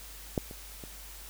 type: clicks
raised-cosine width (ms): 2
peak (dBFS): -14 / -30 / -29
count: 3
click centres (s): 0.378 / 0.511 / 0.838
effects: added 50 Hz sine -48 dBFS peak until 1.29 s + white hiss -48 dBFS RMS until 1.29 s